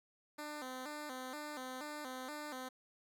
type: tone with vibrato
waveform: 10% pulse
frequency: 277.2 Hz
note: C#4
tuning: in tune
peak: -35 dBFS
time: 0.38-2.69 s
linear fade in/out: 10 ms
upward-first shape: square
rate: 2.1 Hz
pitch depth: 130 cents each way
effects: none